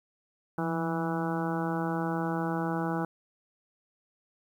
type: harmonic tone with a mistuned harmonic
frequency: 164.2 Hz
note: E3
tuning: 6 cents flat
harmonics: 1 / 2 / 3 / 4 / 5 / 6 / 7 / 8 / 9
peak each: -32 / -33 / -38 / -40 / -36 / -41 / -43 / -41 / -41 dBFS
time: 0.58-3.05 s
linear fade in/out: 2 ms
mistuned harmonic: 1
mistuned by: +58 cents
effects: 10-bit